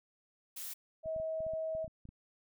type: noise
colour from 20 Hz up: blue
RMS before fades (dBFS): -43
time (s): 0.56-0.74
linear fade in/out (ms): 10
type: tone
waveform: sine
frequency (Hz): 640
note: D#5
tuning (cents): +49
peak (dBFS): -34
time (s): 1.03-1.88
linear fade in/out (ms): 50
type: clicks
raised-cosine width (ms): 5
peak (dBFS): -39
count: 11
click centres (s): 1.059 / 1.163 / 1.2 / 1.405 / 1.466 / 1.536 / 1.751 / 1.845 / 1.878 / 2.054 / 2.09
effects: none